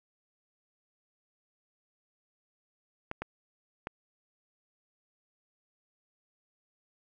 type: clicks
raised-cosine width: 0.5 ms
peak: -20 dBFS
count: 3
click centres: 3.114 / 3.22 / 3.871 s
effects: none